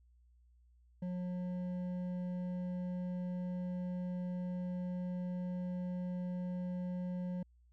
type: tone with hard clipping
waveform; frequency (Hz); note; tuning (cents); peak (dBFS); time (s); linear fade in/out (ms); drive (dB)
sine; 180.1; F#3; -46; -38; 1.02-7.43; 5; 7
effects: added 60 Hz sine -63 dBFS peak until 7.72 s